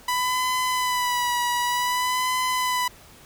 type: tone with vibrato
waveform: sawtooth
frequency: 991 Hz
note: B5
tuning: 6 cents sharp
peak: -18 dBFS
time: 0.08-2.88 s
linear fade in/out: 5 ms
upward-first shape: sine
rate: 0.54 Hz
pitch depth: 38 cents each way
effects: pink hiss -49 dBFS RMS until 3.25 s